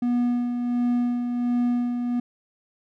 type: tone with tremolo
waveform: triangle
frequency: 242.7 Hz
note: B3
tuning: 30 cents flat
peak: -17 dBFS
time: 0.02-2.2 s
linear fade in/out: 5 ms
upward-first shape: sine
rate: 1.4 Hz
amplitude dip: 45%
effects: none